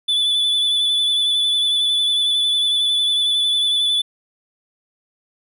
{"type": "tone with vibrato", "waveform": "triangle", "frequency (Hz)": 3473, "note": "A7", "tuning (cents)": -23, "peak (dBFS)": -14, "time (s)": [0.08, 4.02], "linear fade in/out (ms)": 10, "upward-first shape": "sine", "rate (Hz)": 11, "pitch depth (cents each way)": 22, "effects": []}